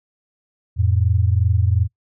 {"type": "tone pair together", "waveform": "sine", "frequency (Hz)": [87.31, 110], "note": ["F2", "A2"], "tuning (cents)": [0, 0], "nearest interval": "major third", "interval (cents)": 400, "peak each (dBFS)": [-16, -18], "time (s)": [0.76, 1.88], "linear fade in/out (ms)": 50, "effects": ["noise-tail reverb RT60 0.1 s tail -21 dB re dry"]}